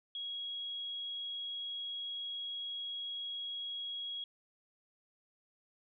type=tone; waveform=sine; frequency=3311 Hz; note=G#7; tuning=6 cents flat; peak=-38 dBFS; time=0.15-4.24 s; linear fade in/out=2 ms; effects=none